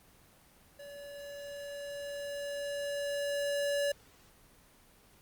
square tone with level ramp, 571 Hz, D5, 49 cents flat, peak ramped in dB -46 to -29 dBFS, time 0.79-3.92 s, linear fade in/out 5 ms, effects pink hiss -61 dBFS RMS until 5.21 s + Opus 24 kbps

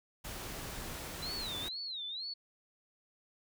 pink noise, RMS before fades -43 dBFS, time 0.24-1.69 s, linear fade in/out 10 ms
sine tone with vibrato, 3951 Hz, B7, in tune, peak -38 dBFS, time 1.22-2.34 s, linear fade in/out 10 ms, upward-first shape sine, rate 2.1 Hz, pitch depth 210 cents each way
effects none

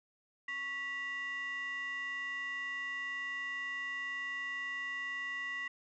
sine tone with frequency modulation, 1950 Hz, B6, 23 cents flat, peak -35 dBFS, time 0.48-5.68 s, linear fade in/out 5 ms, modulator 841 Hz, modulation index 0.56, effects tanh soft clip ceiling -33 dBFS

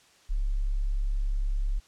sine tone, 34.65 Hz, C#1, in tune, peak -24 dBFS, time 0.29-1.8 s, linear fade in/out 20 ms, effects white hiss -59 dBFS RMS until 1.87 s + low-pass 7000 Hz 12 dB/octave

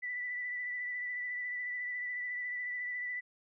sine tone with vibrato, 1975.5 Hz, B6, in tune, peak -35 dBFS, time 0.02-3.21 s, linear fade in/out 20 ms, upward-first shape sine, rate 14 Hz, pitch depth 21 cents each way, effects none

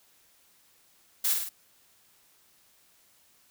blue noise with echo, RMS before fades -26 dBFS, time 1.24-1.34 s, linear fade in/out 10 ms, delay 51 ms, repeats 3, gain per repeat -4 dB, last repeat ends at 1.493 s, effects white hiss -63 dBFS RMS until 3.5 s

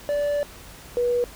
triangle / sine tone pair in turn, 581 / 485 Hz, D5 / B4, -19 / -31 cents, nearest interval minor third, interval 312 cents, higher first, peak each -19 dBFS, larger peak neither, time 0.09-0.43 / 0.97-1.24 s, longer first, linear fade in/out 0 ms, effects added 50 Hz sine -48 dBFS peak until 1.35 s + pink hiss -44 dBFS RMS until 1.35 s

